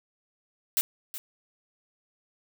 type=noise with echo; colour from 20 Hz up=blue; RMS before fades=-24 dBFS; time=0.77-0.81 s; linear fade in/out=0 ms; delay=370 ms; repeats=1; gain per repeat=-13 dB; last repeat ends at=1.18 s; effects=none